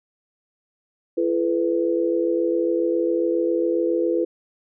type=tone cluster; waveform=sine; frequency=338.3 / 430.8 / 498.1 Hz; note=E4 / A4 / B4; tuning=+45 / -37 / +15 cents; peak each=-21 / -26 / -23 dBFS; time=1.17-4.25 s; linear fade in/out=10 ms; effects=none